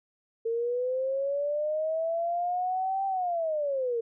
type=linear two-way sweep; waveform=sine; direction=up then down; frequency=451.8 to 784 to 451.8 Hz; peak=-26 dBFS; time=0.45-4.01 s; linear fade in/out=10 ms; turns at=3.06 s; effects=none